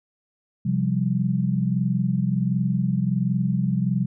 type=chord; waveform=sine; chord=C suspended fourth; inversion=none; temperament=equal; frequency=130.81 / 174.61 / 196 Hz; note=C3 / F3 / G3; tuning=0 / 0 / 0 cents; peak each=-24 dBFS; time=0.65-4.06 s; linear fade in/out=10 ms; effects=none